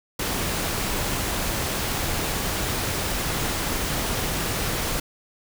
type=noise; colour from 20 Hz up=pink; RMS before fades=-26 dBFS; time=0.19-5 s; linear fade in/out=5 ms; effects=none